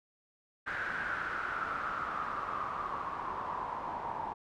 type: noise with low-pass filter sweep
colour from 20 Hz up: white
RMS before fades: -37 dBFS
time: 0.66-4.34 s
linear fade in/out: 20 ms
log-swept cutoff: 1600 to 900 Hz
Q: 7.1
effects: none